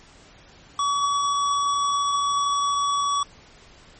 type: tone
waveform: square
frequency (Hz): 1135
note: C#6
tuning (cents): +41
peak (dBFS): -21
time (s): 0.79-3.23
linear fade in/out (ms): 2
effects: pink hiss -50 dBFS RMS until 3.99 s + MP3 32 kbps